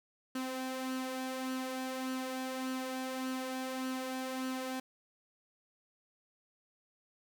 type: tone with flanger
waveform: sawtooth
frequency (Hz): 259.5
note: C4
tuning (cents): -14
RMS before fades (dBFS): -38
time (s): 0.35-4.8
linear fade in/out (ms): 5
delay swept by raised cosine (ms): 0.67 to 2.67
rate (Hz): 1.7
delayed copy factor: +0.5
effects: none